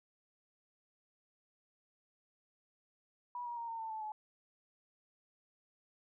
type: tone with pitch steps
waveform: sine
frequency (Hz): 973 / 952.4 / 932.3 / 912.6 / 893.3 / 874.4 / 855.9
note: B5 / A#5 / A#5 / A#5 / A5 / A5 / A5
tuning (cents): -26 / +37 / 0 / -37 / +26 / -11 / -48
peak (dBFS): -39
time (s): 3.35-4.12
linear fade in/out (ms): 2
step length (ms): 110
effects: none